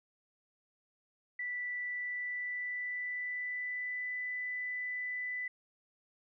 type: tone with pitch glide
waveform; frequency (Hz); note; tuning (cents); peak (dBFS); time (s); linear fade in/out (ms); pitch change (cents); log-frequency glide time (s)
sine; 1970 to 1992.9; B6 to B6; -5 to +15; -35; 1.39-5.48; 5; +20; 1.79-4.09
effects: none